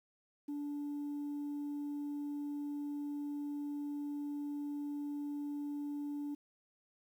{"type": "tone", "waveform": "sine", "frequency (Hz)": 290, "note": "D4", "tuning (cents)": -22, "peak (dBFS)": -35, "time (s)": [0.48, 6.35], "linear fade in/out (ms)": 10, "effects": ["tanh soft clip ceiling -36 dBFS", "11-bit"]}